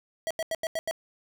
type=tone bursts; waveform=square; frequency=649 Hz; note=E5; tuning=27 cents flat; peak=-28 dBFS; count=6; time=0.27-0.911 s; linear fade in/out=0 ms; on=36 ms; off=85 ms; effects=none